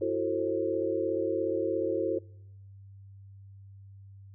sine chord, F# half-diminished seventh, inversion third, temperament just, 333 / 370 / 444 / 532.8 Hz, E4 / F#4 / A4 / C5, +18 / 0 / +16 / +31 cents, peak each -32 dBFS, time 0.01-2.19 s, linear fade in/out 10 ms, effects noise-tail reverb RT60 0.9 s tail -26 dB re dry + added 98 Hz sine -47 dBFS peak until 4.34 s

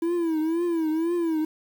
triangle tone with vibrato, 329 Hz, E4, 3 cents flat, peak -20 dBFS, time 0.02-1.45 s, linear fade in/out 5 ms, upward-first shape triangle, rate 2 Hz, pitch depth 120 cents each way, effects 8-bit

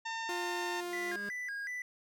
harmonic tone, 905 Hz, A5, 48 cents sharp, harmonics 1 / 2 / 3 / 4 / 5 / 6 / 7 / 8, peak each -39 / -40 / -46 / -48 / -52 / -52 / -54 / -56 dBFS, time 0.05-0.81 s, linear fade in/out 10 ms
sawtooth tone, 351.6 Hz, F4, 12 cents sharp, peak -33 dBFS, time 0.29-1.16 s, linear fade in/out 2 ms
25% pulse tone with exponential growth, 203.1 Hz, G#3, 38 cents flat, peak -38 dBFS, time 0.5-1.29 s, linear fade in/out 2 ms, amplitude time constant 170 ms
triangle tone with vibrato, 1800 Hz, A6, 39 cents sharp, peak -35 dBFS, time 0.93-1.82 s, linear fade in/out 2 ms, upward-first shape square, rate 2.7 Hz, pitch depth 170 cents each way
effects none

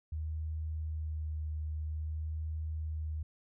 sine tone with vibrato, 77.78 Hz, D#2, in tune, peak -34 dBFS, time 0.12-3.23 s, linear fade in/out 5 ms, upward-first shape sine, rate 0.51 Hz, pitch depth 16 cents each way, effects none

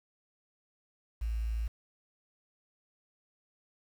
sine tone with quantisation, 55.9 Hz, A1, 28 cents sharp, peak -30 dBFS, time 1.21-1.68 s, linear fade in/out 10 ms, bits 9, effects none

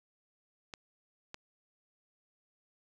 clicks, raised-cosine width 0.2 ms, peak -25 dBFS, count 2, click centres 0.738 / 1.344 s, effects none

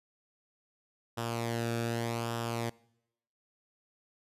sawtooth tone with flanger, 116.54 Hz, A#2, in tune, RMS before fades -34 dBFS, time 1.17-2.7 s, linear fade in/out 10 ms, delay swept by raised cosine 0.46 to 0.99 ms, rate 0.84 Hz, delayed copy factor -0.6, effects noise-tail reverb RT60 0.8 s tail -23 dB re dry + resampled to 32000 Hz

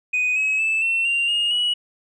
sine tone with pitch steps, 2493 / 2560 / 2629 / 2700 / 2773 / 2847 / 2924 Hz, D#7 / D#7 / E7 / E7 / F7 / F7 / F#7, +3 / +49 / -5 / +41 / -13 / +33 / -21 cents, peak -16 dBFS, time 0.13-1.74 s, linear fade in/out 10 ms, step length 230 ms, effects tanh soft clip ceiling -16 dBFS

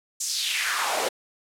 pink noise with high-pass filter sweep, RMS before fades -26 dBFS, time 0.2-1.09 s, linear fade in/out 10 ms, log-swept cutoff 7200 to 460 Hz, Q 2.9, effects low-pass 11000 Hz 12 dB/octave

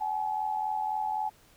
sine tone pair together, 767.2 / 851 Hz, G5 / G#5, -37 / +42 cents, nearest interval major second, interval 179 cents, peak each -34 / -29 dBFS, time 0-1.3 s, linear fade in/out 20 ms, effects pink hiss -60 dBFS RMS until 1.56 s

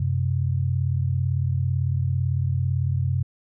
sine tone pair together, 92.87 / 130.81 Hz, F#2 / C3, +7 / 0 cents, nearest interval tritone, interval 593 cents, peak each -23 dBFS, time 0-3.23 s, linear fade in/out 5 ms, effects none

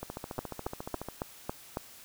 two click trains, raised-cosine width 1 ms, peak -23 / -18 dBFS, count 16 / 6, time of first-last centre 0.03-1.086 / 0.39-1.771 s, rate 14.2 / 3.62 Hz, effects white hiss -52 dBFS RMS until 2.04 s

